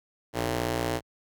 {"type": "ring-modulated tone", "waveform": "10% pulse", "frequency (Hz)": 118.4, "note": "A#2", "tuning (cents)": 27, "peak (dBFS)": -15, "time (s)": [0.33, 1.01], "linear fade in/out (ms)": 50, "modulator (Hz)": 206, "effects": ["high-pass 60 Hz 12 dB/octave"]}